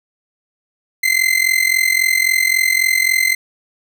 40% pulse tone with amplitude modulation, 2068 Hz, C7, 21 cents flat, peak -8 dBFS, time 1.03-3.35 s, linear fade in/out 10 ms, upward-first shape sine, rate 43.7 Hz, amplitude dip 85%, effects none

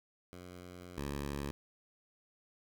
10% pulse tone pair in turn, 89.6 / 70.93 Hz, F2 / C#2, +45 / +40 cents, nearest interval major third, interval 405 cents, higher first, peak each -40 / -29 dBFS, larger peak second, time 0.33-0.98 / 0.98-1.51 s, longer first, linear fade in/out 0 ms, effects none

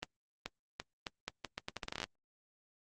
accelerating click train, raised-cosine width 0.2 ms, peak -20 dBFS, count 18, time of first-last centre 0.03-2.04 s, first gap 430 ms, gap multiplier 0.79, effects Opus 32 kbps

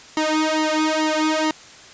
sawtooth tone with flanger, 311.4 Hz, D#4, 2 cents sharp, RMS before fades -20 dBFS, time 0.17-1.51 s, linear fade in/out 2 ms, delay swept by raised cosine 0.99 to 2.39 ms, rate 2.3 Hz, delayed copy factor +0.95, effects white hiss -43 dBFS RMS until 1.93 s + resampled to 16000 Hz

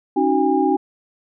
sine tone cluster, 275.2 / 311 / 373.1 / 811 Hz, C#4 / D#4 / F#4 / G#5, -12 / -1 / +14 / -41 cents, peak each -20 dBFS, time 0.16-0.77 s, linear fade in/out 10 ms, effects none

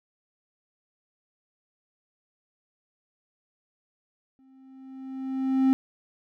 triangle tone with exponential growth, 264.4 Hz, C4, 18 cents sharp, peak -14 dBFS, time 4.39-5.73 s, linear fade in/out 0 ms, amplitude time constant 290 ms, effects none

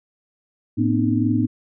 sine tone cluster, 109.3 / 238.1 / 260.3 / 304.4 Hz, A2 / A#3 / C4 / D#4, -11 / +37 / -9 / -38 cents, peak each -22 dBFS, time 0.77-1.47 s, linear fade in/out 20 ms, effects none

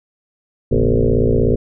sine tone with frequency modulation, 186.7 Hz, F#3, 16 cents sharp, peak -11 dBFS, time 0.71-1.56 s, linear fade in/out 10 ms, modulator 56.6 Hz, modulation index 5.5, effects none

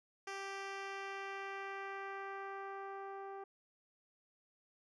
10% pulse tone with low-pass filter sweep, 392 Hz, G4, in tune, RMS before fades -45 dBFS, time 0.27-3.44 s, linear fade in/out 5 ms, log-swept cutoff 6000 to 790 Hz, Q 0.96, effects none

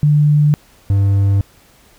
sine / triangle tone pair in turn, 148.4 / 99.05 Hz, D3 / G2, +18 / +18 cents, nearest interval perfect fifth, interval 700 cents, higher first, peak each -8 dBFS, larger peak neither, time 0.03-0.54 / 0.9-1.41 s, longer neither, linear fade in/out 0 ms, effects pink hiss -49 dBFS RMS until 1.98 s

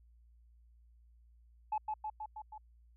sine tone with echo, 858 Hz, A5, 44 cents flat, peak -30 dBFS, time 1.72-1.78 s, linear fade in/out 5 ms, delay 160 ms, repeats 5, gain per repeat -3 dB, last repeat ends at 2.58 s, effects tanh soft clip ceiling -28 dBFS + added 58 Hz sine -60 dBFS peak until 2.96 s

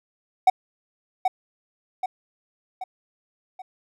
triangle tone with echo, 750 Hz, F#5, 23 cents sharp, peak -9 dBFS, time 0.47-0.5 s, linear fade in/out 5 ms, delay 780 ms, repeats 4, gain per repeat -6 dB, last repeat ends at 3.62 s, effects none

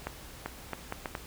accelerating click train, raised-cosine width 0.5 ms, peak -18 dBFS, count 6, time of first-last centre 0.07-1.152 s, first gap 390 ms, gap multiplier 0.7, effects added 60 Hz sine -53 dBFS peak until 1.26 s + pink hiss -48 dBFS RMS until 1.26 s

